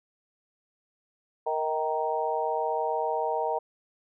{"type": "harmonic tone with a mistuned harmonic", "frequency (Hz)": 155.6, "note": "D#3", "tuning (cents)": 0, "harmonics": [3, 4, 5, 6], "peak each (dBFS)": [-31, -31, -31, -31], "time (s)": [1.46, 3.59], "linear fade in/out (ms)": 10, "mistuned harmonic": 4, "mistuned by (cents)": 25, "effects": []}